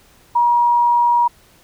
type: tone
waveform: sine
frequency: 955 Hz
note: A#5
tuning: 42 cents sharp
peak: -11 dBFS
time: 0.35-1.28 s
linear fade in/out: 10 ms
effects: pink hiss -51 dBFS RMS until 1.63 s